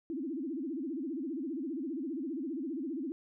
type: tone with vibrato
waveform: sine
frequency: 293.7 Hz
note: D4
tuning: in tune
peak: -34 dBFS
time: 0.1-3.12 s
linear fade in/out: 0 ms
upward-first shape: sine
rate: 15 Hz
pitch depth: 270 cents each way
effects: none